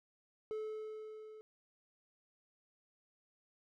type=tone with level ramp; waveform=triangle; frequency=432.9 Hz; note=A4; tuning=28 cents flat; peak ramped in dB=-35 to -49 dBFS; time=0.51-1.41 s; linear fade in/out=0 ms; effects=none